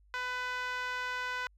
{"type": "tone with band-pass filter", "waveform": "5% pulse", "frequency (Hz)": 500, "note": "B4", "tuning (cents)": 21, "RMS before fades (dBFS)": -36, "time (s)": [0.14, 1.47], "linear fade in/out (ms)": 0, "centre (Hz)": 1300, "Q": 2.2, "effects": ["added 50 Hz sine -60 dBFS peak until 1.57 s"]}